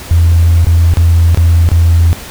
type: tone with dropouts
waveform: sine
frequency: 84 Hz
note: E2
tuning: 33 cents sharp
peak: -3 dBFS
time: 0.11-2.13 s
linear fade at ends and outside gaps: 0 ms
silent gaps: 0.646-0.669 / 0.938-0.971 / 1.346-1.374 / 1.689-1.716 s
effects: tanh soft clip ceiling 0 dBFS + pink hiss -28 dBFS RMS until 2.3 s